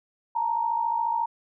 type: tone pair together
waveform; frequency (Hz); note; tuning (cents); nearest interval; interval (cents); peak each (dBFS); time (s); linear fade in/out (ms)
sine; 880 / 934.2; A5 / A#5; 0 / +3; minor second; 103; -29 / -24; 0.35-1.26; 10
effects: none